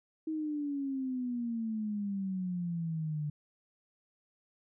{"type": "exponential sweep", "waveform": "sine", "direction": "down", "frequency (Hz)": [318.8, 147.2], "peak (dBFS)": -32, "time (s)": [0.27, 3.3], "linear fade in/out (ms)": 5, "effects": []}